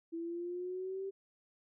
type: exponential sweep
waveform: sine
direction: up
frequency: 329.6 to 392 Hz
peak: -37 dBFS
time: 0.12-1.11 s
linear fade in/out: 20 ms
effects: none